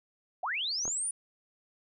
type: linear sweep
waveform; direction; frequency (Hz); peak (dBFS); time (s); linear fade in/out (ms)
sine; up; 622 to 9760; -30; 0.43-1.11; 5
type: clicks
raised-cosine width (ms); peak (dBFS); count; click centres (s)
1; -27; 2; 0.854 / 0.879
effects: none